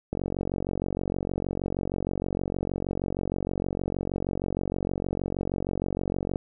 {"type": "click train", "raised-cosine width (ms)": 2, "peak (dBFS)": -15, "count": 290, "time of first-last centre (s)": [0.13, 6.358], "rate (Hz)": 46.4, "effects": []}